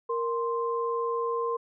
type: tone pair together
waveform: sine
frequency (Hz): 466.2 / 1046.5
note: A#4 / C6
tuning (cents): 0 / 0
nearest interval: octave + major second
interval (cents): 1400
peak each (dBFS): -28 / -30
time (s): 0.09-1.57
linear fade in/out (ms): 10
effects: none